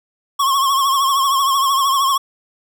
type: tone with vibrato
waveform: square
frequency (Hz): 1091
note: C#6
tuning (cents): -28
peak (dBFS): -14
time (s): 0.39-2.18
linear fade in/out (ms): 10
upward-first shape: triangle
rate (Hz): 13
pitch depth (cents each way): 79
effects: none